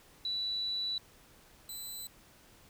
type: tone pair in turn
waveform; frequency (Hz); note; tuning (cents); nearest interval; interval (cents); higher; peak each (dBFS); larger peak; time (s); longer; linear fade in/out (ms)
sine / 10% pulse; 3951 / 4004; B7 / B7; 0 / +23; unison; 23; second; -32 / -34; first; 0.25-0.98 / 1.69-2.07; first; 2
effects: pink hiss -60 dBFS RMS until 2.69 s